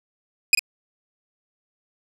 sawtooth tone with echo, 2489 Hz, D#7, in tune, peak -7 dBFS, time 0.53-0.55 s, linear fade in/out 2 ms, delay 43 ms, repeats 1, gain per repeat -8 dB, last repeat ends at 0.593 s, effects low-pass 12000 Hz 12 dB/octave + 8-bit

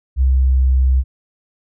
sine tone with pitch glide, 65.41 to 64.96 Hz, C2 to C2, 0 to -12 cents, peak -10 dBFS, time 0.16-1.04 s, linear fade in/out 50 ms, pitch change -12 cents, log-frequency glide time 0.27-0.63 s, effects none

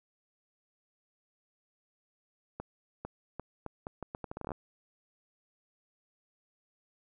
accelerating click train, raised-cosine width 1 ms, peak -24 dBFS, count 16, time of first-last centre 2.6-4.518 s, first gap 450 ms, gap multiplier 0.77, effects none

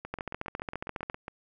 two click trains, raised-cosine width 0.5 ms, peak -18 / -23 dBFS, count 15 / 10, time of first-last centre 0.14-1.099 / 0.05-1.281 s, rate 14.6 / 7.31 Hz, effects none

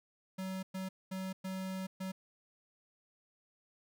square tone bursts at uneven times, 188.8 Hz, F#3, 35 cents sharp, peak -38 dBFS, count 5, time 0.38-0.63 / 0.74-0.89 / 1.11-1.33 / 1.44-1.87 / 2-2.12 s, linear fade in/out 10 ms, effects 13-bit

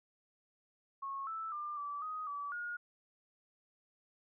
sine tone with pitch steps, 1095 / 1318 / 1195 / 1157 / 1252 / 1149 / 1433 Hz, C#6 / E6 / D6 / D6 / D#6 / D6 / F6, -22 / -1 / +30 / -26 / +10 / -38 / +44 cents, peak -38 dBFS, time 1.02-2.77 s, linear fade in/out 10 ms, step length 250 ms, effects none

